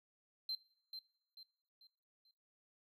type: tone with echo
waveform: triangle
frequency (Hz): 4120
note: C8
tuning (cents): -28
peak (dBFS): -36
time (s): 0.49-0.55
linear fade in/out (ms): 2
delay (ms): 440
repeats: 4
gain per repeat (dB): -8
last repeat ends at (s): 2.31
effects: noise-tail reverb RT60 0.7 s tail -21 dB re dry + tanh soft clip ceiling -32 dBFS